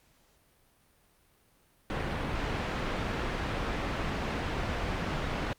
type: low-pass noise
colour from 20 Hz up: pink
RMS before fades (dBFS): -33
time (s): 1.9-5.53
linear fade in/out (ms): 0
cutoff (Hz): 2600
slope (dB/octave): 12
effects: pink hiss -66 dBFS RMS until 5.58 s + Opus 48 kbps